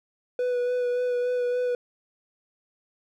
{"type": "tone with vibrato", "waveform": "triangle", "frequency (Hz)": 493, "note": "B4", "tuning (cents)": -3, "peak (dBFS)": -21, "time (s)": [0.39, 1.75], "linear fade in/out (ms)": 2, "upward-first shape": "sine", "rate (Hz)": 3.5, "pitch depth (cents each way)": 17, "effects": []}